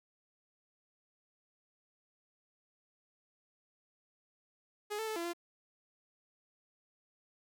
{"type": "tone with pitch steps", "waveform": "sawtooth", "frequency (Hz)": [417.6, 441.9, 435.6, 339.5, 344.6], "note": ["G#4", "A4", "A4", "F4", "F4"], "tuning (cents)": [10, 7, -17, -49, -23], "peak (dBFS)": -32, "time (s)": [4.9, 5.335], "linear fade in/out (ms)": 20, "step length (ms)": 87, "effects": []}